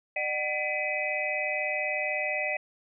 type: tone cluster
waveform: sine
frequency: 604 / 750 / 2006 / 2314 / 2528 Hz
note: D5 / F#5 / B6 / D7 / D#7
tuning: +48 / +23 / +26 / -26 / +27 cents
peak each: -33 / -37 / -32 / -37 / -32 dBFS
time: 0.16-2.57 s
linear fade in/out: 5 ms
effects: none